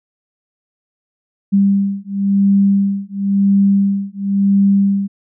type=beating tone pair; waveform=sine; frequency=197.6 / 198.56 Hz; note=G3 / G3; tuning=+14 / +22 cents; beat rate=0.96 Hz; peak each=-14 dBFS; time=1.52-5.08 s; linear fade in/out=20 ms; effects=none